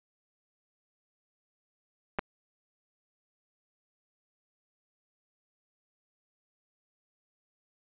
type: clicks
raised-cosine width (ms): 0.5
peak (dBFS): -15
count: 2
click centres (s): 2.187 / 2.192
effects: resampled to 8000 Hz